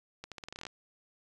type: accelerating click train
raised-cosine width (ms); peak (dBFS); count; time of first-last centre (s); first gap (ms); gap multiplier
0.2; -25; 12; 0.24-0.667; 77; 0.85
effects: resampled to 24000 Hz

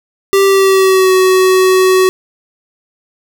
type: tone with pitch glide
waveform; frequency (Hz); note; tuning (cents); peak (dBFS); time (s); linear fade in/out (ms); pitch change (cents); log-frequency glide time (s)
square; 392 to 374.1; G4 to F#4; 0 to +19; -7; 0.33-2.09; 0; -81; 0.44-1.13
effects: none

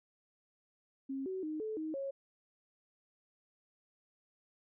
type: tone with pitch steps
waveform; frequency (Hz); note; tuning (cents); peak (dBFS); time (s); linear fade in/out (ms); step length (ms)
sine; 270.1 / 376.9 / 309.2 / 434.7 / 313.9 / 548; C#4 / F#4 / D#4 / A4 / D#4 / C#5; -45 / +32 / -11 / -21 / +15 / -20; -36; 1.09-2.11; 10; 170
effects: none

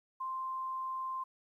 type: tone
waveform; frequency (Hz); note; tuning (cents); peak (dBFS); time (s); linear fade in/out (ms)
sine; 1046.5; C6; 0; -35; 0.2-1.24; 10
effects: 12-bit

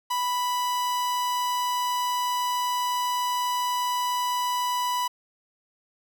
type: tone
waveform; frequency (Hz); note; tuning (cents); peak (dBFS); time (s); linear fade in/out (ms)
45% pulse; 987.8; B5; 0; -24; 0.1-5.08; 10
effects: none

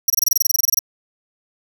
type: tone bursts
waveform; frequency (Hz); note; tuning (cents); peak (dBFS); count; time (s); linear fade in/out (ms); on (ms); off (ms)
25% pulse; 5710; F8; +37; -7; 16; 0.08-0.791; 5; 21; 25
effects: none

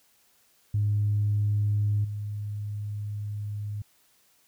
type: tone with level steps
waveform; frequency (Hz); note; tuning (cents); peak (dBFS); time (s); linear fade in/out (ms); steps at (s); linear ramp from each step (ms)
sine; 103.83; G#2; 0; -21 / -30; 0.74-3.82; 5; 2.04; 10
effects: tanh soft clip ceiling -17 dBFS + white hiss -64 dBFS RMS until 4.47 s

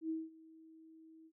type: tone with ADSR envelope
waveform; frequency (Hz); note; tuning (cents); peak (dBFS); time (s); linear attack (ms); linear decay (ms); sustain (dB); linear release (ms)
sine; 321.2; E4; -45; -34; 0.01-1.32; 87; 200; -22; 60
effects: none

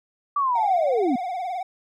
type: linear sweep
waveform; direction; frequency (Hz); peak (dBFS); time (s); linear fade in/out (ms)
sine; down; 1174.7 to 231.2; -19; 0.36-1.16; 5
type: tone with vibrato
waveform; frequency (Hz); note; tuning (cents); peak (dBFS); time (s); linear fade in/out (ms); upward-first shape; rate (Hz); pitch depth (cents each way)
triangle; 730; F#5; -24; -24; 0.55-1.63; 5; triangle; 19; 110
effects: none

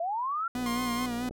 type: linear sweep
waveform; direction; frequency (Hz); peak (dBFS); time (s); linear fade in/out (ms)
sine; up; 650 to 1388; -28; 0-0.48; 5
type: tone with vibrato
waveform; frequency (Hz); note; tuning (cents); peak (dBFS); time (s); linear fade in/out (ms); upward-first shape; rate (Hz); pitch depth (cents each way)
45% pulse; 243.4; B3; -25; -30; 0.55-1.29; 2; sine; 4.6; 53
type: click train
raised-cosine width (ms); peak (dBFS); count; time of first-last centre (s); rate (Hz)
2; -29; 46; 0.56-1.31; 60
type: tone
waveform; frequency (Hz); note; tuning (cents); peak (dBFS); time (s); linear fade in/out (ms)
sawtooth; 1060; C6; +22; -29; 0.66-1.06; 2
effects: none

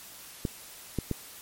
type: clicks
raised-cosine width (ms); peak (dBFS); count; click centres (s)
3; -15; 3; 0.452 / 0.987 / 1.113
effects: white hiss -47 dBFS RMS until 1.41 s + MP3 64 kbps

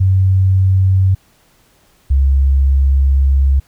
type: tone pair in turn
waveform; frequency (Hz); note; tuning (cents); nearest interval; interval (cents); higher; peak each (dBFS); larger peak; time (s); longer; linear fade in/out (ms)
sine; 94.8 / 67.97; F#2 / C#2; +43 / -33; tritone; 576; first; -8; neither; 0-1.15 / 2.1-3.6; second; 10
effects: pink hiss -53 dBFS RMS until 3.67 s

